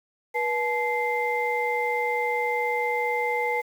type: tone cluster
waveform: sine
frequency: 484.4 / 860 / 2085 Hz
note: B4 / A5 / C7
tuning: -34 / -40 / -7 cents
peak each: -27 dBFS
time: 0.34-3.62 s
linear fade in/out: 20 ms
effects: tanh soft clip ceiling -13 dBFS + 8-bit